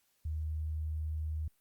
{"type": "tone", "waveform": "sine", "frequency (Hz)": 77.78, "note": "D#2", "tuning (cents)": 0, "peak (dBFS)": -33, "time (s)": [0.25, 1.48], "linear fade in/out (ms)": 5, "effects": ["white hiss -74 dBFS RMS until 1.6 s", "Opus 48 kbps"]}